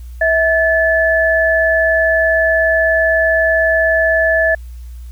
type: tone pair together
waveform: sine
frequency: 648.8 / 1732 Hz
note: E5 / A6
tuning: -28 / -28 cents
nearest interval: octave + perfect fourth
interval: 1700 cents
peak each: -13 dBFS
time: 0.21-4.55 s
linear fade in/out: 5 ms
effects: added 60 Hz sine -28 dBFS peak until 5.11 s + white hiss -52 dBFS RMS until 5.11 s